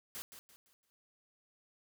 white noise with echo, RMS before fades -44 dBFS, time 0.15-0.22 s, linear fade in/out 0 ms, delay 170 ms, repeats 4, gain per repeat -9 dB, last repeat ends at 0.9 s, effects none

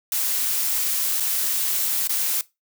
blue noise with dropouts, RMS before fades -23 dBFS, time 0.12-2.41 s, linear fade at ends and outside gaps 1 ms, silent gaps 1.2-1.205 / 2.073-2.094 s, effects noise-tail reverb RT60 0.2 s tail -19 dB re dry

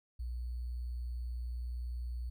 sine tone with sample-and-hold, 60.5 Hz, B1, 35 cents flat, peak -36 dBFS, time 0.19-2.3 s, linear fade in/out 10 ms, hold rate 4410 Hz, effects none

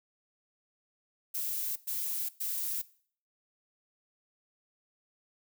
violet noise bursts, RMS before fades -34 dBFS, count 3, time 1.34-2.82 s, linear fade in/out 10 ms, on 420 ms, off 110 ms, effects noise-tail reverb RT60 0.5 s tail -19 dB re dry

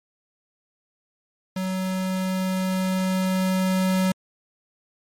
square tone with level ramp, 187.2 Hz, F#3, 20 cents sharp, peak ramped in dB -25 to -19 dBFS, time 1.56-4.12 s, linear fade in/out 5 ms, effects MP3 64 kbps

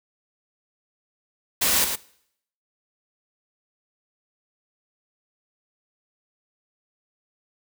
white noise with echo, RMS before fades -21 dBFS, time 1.61-1.85 s, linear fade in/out 10 ms, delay 110 ms, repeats 1, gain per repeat -6 dB, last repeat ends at 1.96 s, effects noise-tail reverb RT60 0.7 s tail -21 dB re dry

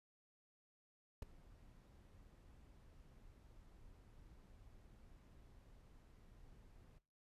brown noise with ADSR envelope, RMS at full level -41 dBFS, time 1.22-6.99 s, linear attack 4 ms, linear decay 10 ms, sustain -22 dB, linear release 14 ms, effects noise-tail reverb RT60 0.3 s tail -17 dB re dry + resampled to 32000 Hz

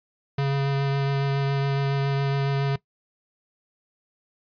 square tone with vibrato, 138.59 Hz, C#3, in tune, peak -22 dBFS, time 0.38-2.76 s, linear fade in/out 5 ms, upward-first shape triangle, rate 7.2 Hz, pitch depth 14 cents each way, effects noise-tail reverb RT60 0.1 s tail -19 dB re dry + resampled to 11025 Hz

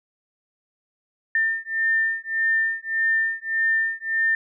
sine beating tone pair, 1800 / 1801.7 Hz, A6 / A6, +39 / +41 cents, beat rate 1.7 Hz, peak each -23 dBFS, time 1.35-4.35 s, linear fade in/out 2 ms, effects none

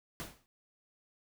pink noise with exponential decay, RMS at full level -38 dBFS, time 0.2-0.46 s, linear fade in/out 0 ms, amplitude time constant 55 ms, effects none

